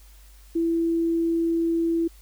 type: tone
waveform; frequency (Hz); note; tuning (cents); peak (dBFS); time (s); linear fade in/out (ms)
sine; 332.7; E4; +16; -20; 0.55-2.08; 10
effects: added 50 Hz sine -47 dBFS peak until 2.21 s + white hiss -56 dBFS RMS until 2.21 s